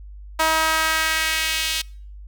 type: tone with high-pass filter sweep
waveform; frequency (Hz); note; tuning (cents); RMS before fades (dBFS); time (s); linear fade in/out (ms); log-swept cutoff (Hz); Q
sawtooth; 318.6; D#4; +41; -21; 0.39-1.82; 10; 910 to 3200; 1.5
effects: noise-tail reverb RT60 0.5 s tail -25 dB re dry + added 50 Hz sine -36 dBFS peak until 2.27 s

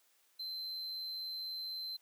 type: tone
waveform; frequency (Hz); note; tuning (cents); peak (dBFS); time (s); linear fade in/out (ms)
triangle; 4092; C8; -39; -38; 0.39-1.97; 10
effects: white hiss -71 dBFS RMS until 2.01 s + high-pass 400 Hz 12 dB/octave

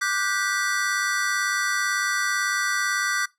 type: chord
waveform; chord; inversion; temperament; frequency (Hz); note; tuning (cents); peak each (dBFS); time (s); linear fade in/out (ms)
square; G major seventh; second; just; 1176 / 1470 / 1568 / 1960; D6 / F#6 / G6 / B6; +2 / -12 / 0 / -14; -30 / -29 / -28 / -28; 0.01-3.26; 10
effects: noise-tail reverb RT60 0.2 s tail -21 dB re dry + low-pass 12000 Hz 12 dB/octave

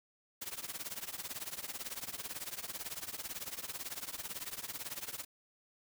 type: noise with tremolo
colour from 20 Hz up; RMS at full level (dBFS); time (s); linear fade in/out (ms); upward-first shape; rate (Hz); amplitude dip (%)
white; -39; 0.41-5.25; 10; triangle; 18; 95
effects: none

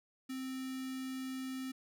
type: tone with notch filter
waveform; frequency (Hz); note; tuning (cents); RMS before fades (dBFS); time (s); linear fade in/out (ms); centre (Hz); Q
square; 261.6; C4; 0; -41; 0.29-1.72; 10; 730; 0.86
effects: none

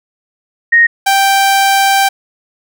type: tone pair in turn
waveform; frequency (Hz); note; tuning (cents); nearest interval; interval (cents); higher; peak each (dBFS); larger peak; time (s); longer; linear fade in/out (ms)
sine / sawtooth; 1864.7 / 784; A#6 / G5; 0 / 0; octave + minor third; 1500; first; -4; neither; 0.72-0.87 / 1.06-2.09; second; 10
effects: none

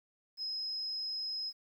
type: tone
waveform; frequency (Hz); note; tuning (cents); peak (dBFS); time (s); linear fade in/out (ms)
sine; 5110; D#8; +45; -35; 0.37-1.53; 50
effects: 11-bit

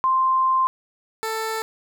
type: tone pair in turn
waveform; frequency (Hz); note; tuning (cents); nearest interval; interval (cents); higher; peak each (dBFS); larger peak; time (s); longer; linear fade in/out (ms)
sine / 15% pulse; 1046.5 / 442.9; C6 / A4; 0 / +11; octave + minor third; 1489; first; -16 / -18; first; 0.04-0.67 / 1.23-1.62; first; 0
effects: none

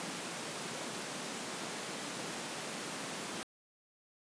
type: high-pass noise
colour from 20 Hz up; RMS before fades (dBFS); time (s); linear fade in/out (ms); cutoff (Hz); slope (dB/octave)
pink; -41; 0-3.43; 0; 170; 24
effects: resampled to 22050 Hz

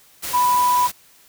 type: tone in noise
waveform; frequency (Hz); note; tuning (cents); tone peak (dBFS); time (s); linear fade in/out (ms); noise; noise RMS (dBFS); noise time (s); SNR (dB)
sine; 987.8; B5; 0; -14; 0.33-0.88; 20; white; -28; 0.22-0.92; +11
effects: white hiss -52 dBFS RMS until 1.28 s

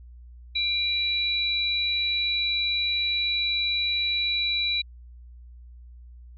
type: tone pair together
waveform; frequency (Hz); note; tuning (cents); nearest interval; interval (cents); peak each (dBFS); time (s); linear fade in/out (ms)
sine; 2375 / 3924; D7 / B7; +19 / -12; major sixth; 869; -28 / -24; 0.55-4.82; 10
effects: added 60 Hz sine -43 dBFS peak until 6.37 s

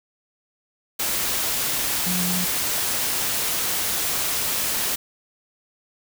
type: tone in noise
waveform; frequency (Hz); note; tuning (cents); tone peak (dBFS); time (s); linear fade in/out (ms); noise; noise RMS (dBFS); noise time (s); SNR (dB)
sine; 180.2; F#3; -45; -25; 2.06-2.45; 10; white; -24; 0.99-4.96; -4
effects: none

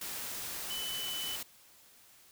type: tone in noise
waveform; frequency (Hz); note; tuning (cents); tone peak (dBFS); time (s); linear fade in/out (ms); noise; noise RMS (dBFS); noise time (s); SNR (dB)
sine; 3003; F#7; +25; -37; 0.7-1.36; 5; white; -40; 0.01-1.43; 0
effects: white hiss -60 dBFS RMS until 2.31 s

